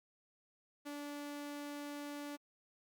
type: tone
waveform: sawtooth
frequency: 290 Hz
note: D4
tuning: 22 cents flat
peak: -39 dBFS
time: 0.85-2.37 s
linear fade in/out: 20 ms
effects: Opus 48 kbps